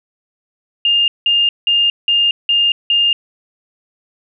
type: tone bursts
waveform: sine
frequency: 2816 Hz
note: F7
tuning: 14 cents sharp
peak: -10 dBFS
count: 6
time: 0.85-3.13 s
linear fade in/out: 2 ms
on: 230 ms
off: 180 ms
effects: none